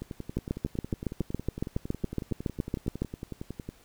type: two click trains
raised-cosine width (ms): 3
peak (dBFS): -15 / -23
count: 20 / 41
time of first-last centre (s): 0.37-3.02 / 0.02-3.69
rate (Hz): 7.17 / 10.9
effects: pink hiss -59 dBFS RMS until 3.84 s